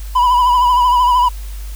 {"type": "tone with vibrato", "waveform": "triangle", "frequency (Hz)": 987.8, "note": "B5", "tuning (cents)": 0, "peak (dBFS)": -7, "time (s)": [0.15, 1.29], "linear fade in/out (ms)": 10, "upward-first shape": "triangle", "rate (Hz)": 13, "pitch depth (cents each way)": 58, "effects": ["added 50 Hz sine -24 dBFS peak until 1.75 s", "white hiss -40 dBFS RMS until 1.75 s"]}